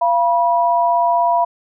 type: tone pair together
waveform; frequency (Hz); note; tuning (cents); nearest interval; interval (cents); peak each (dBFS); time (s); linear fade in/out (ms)
sine; 688 / 971.9; F5 / B5; -26 / -28; tritone; 598; -15; 0.01-1.45; 10
effects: none